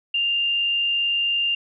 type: tone with frequency modulation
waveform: sine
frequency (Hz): 2798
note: F7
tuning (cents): +3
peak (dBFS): -19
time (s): 0.14-1.55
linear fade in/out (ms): 5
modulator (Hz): 53.1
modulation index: 0.47
effects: none